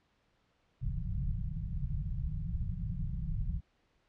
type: low-pass noise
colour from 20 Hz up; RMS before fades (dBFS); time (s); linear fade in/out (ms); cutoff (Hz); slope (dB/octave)
pink; -35; 0.81-3.61; 20; 180; 96
effects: pink hiss -73 dBFS RMS until 4.08 s + low-pass 4000 Hz 12 dB/octave